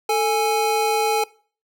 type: tone pair together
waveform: square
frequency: 441.8 / 830.6 Hz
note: A4 / G#5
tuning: +7 / 0 cents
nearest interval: major seventh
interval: 1093 cents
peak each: -21 dBFS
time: 0.09-1.24 s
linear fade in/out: 5 ms
effects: noise-tail reverb RT60 0.4 s tail -21 dB re dry